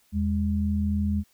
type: tone pair together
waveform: sine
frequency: 81.4 / 205.1 Hz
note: E2 / G#3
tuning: -21 / -21 cents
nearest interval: octave + major third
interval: 1600 cents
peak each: -25 dBFS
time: 0.12-1.24 s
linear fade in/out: 50 ms
effects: white hiss -64 dBFS RMS until 1.33 s